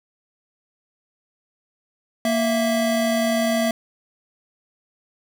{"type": "tone pair together", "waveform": "square", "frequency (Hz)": [233, 659], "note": ["A#3", "E5"], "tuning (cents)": [-1, -1], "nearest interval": "octave + tritone", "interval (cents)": 1800, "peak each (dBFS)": -22, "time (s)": [2.25, 3.71], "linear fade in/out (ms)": 2, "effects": []}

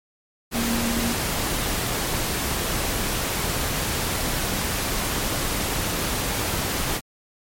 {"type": "tone in noise", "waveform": "sine", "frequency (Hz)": 233.1, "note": "A#3", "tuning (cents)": 0, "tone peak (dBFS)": -24, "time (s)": [0.52, 1.16], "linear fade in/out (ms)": 50, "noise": "pink", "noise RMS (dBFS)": -25, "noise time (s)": [0.51, 7.01], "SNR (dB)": -2, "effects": ["MP3 64 kbps"]}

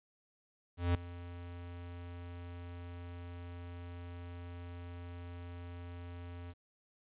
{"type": "tone with ADSR envelope", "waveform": "square", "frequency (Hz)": 87.31, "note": "F2", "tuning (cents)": 0, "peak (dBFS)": -27, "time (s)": [0.77, 6.54], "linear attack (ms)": 180, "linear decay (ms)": 3, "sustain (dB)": -18, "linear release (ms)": 39, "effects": ["resampled to 8000 Hz", "11-bit"]}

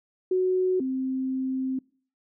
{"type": "tone pair in turn", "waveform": "sine", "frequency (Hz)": [370, 261.8], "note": ["F#4", "C4"], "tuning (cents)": [0, 1], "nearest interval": "tritone", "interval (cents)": 599, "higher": "first", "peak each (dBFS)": [-20, -25], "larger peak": "first", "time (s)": [[0.31, 0.8], [0.8, 1.79]], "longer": "second", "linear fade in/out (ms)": 5, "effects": ["noise-tail reverb RT60 0.5 s tail -25 dB re dry"]}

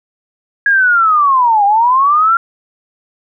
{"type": "linear two-way sweep", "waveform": "sine", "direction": "down then up", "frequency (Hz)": [1661.2, 790, 1387], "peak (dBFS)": -7, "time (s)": [0.66, 2.37], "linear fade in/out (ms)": 2, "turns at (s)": 1.65, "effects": []}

